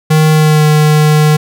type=tone with pitch glide; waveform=square; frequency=155.56 to 152.27 Hz; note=D#3 to D#3; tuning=0 to -37 cents; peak=-6 dBFS; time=0.1-1.37 s; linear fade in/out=10 ms; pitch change=-37 cents; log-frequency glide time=0.31-0.65 s; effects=none